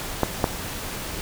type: clicks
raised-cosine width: 1 ms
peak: -4 dBFS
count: 2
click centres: 0.233 / 0.442 s
effects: pink hiss -32 dBFS RMS until 1.21 s